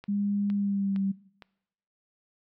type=click train; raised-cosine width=0.3 ms; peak=-29 dBFS; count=4; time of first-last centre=0.04-1.422 s; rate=2.17 Hz
type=tone with pitch glide; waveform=sine; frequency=202.6 to 195.02 Hz; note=G#3 to G3; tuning=-43 to -9 cents; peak=-25 dBFS; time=0.08-1.12 s; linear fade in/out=10 ms; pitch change=-66 cents; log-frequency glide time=0.53-0.99 s
effects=noise-tail reverb RT60 0.8 s tail -21 dB re dry